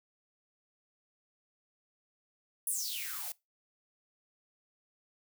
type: noise with high-pass filter sweep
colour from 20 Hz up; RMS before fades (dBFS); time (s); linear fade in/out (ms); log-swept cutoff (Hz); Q
blue; -37; 2.67-3.32; 2; 11000 to 570; 8.1
effects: noise-tail reverb RT60 0.2 s tail -21 dB re dry